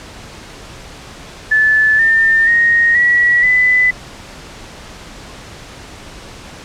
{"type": "tone with pitch steps", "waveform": "sine", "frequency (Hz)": [1741, 1802.4, 1866, 1931.8, 1999.9], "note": ["A6", "A6", "A#6", "B6", "B6"], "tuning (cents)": [-19, 41, 1, -39, 21], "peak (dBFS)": -8, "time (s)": [1.51, 3.91], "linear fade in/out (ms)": 10, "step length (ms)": 480, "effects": ["pink hiss -34 dBFS RMS until 6.64 s", "low-pass 7000 Hz 12 dB/octave"]}